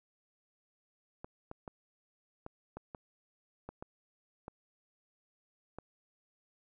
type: clicks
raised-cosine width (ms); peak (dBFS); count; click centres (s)
1; -29; 10; 1.245 / 1.514 / 1.678 / 2.464 / 2.77 / 2.948 / 3.69 / 3.825 / 4.481 / 5.786
effects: none